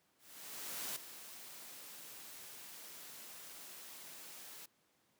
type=noise with ADSR envelope; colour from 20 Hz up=white; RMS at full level=-41 dBFS; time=0.18-4.66 s; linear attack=780 ms; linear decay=7 ms; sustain=-11 dB; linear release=7 ms; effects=pink hiss -75 dBFS RMS until 5.19 s + high-pass 150 Hz 12 dB/octave